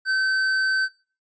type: tone with hard clipping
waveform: triangle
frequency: 1538 Hz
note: G6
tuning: 33 cents flat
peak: -21 dBFS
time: 0.05-0.89 s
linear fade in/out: 50 ms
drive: 17 dB
effects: noise-tail reverb RT60 0.4 s tail -21 dB re dry + resampled to 16000 Hz